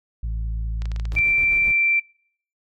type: harmonic tone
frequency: 55 Hz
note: A1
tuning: in tune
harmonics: 1 / 2 / 3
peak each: -23 / -35 / -41 dBFS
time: 0.23-1.2 s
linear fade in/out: 5 ms
type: clicks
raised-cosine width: 0.2 ms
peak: -20 dBFS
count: 9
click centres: 0.82 / 0.856 / 0.917 / 0.962 / 0.998 / 1.054 / 1.121 / 1.152 / 1.187 s
type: noise with tremolo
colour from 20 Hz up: brown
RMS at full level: -34 dBFS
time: 1.11-1.73 s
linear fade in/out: 20 ms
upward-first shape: square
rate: 7.5 Hz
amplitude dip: 45%
type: tone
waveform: sine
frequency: 2349 Hz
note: D7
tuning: in tune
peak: -16 dBFS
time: 1.16-2 s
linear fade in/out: 10 ms
effects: noise-tail reverb RT60 0.6 s tail -23 dB re dry + MP3 96 kbps